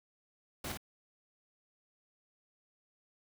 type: noise with echo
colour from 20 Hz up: pink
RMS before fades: -40 dBFS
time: 0.64-0.72 s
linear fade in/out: 5 ms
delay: 54 ms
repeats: 1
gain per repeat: -3 dB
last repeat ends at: 0.774 s
effects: none